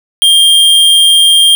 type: tone with amplitude modulation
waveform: square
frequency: 3203 Hz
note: G7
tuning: 37 cents sharp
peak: -3 dBFS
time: 0.22-1.55 s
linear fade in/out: 0 ms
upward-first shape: sine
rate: 166 Hz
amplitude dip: 25%
effects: none